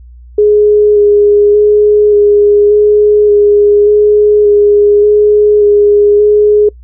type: tone with vibrato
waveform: sine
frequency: 415.3 Hz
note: G#4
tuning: in tune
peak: -3 dBFS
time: 0.38-6.69 s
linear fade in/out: 5 ms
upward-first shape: square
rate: 0.86 Hz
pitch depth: 13 cents each way
effects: noise-tail reverb RT60 0.1 s tail -25 dB re dry + added 60 Hz sine -31 dBFS peak until 6.83 s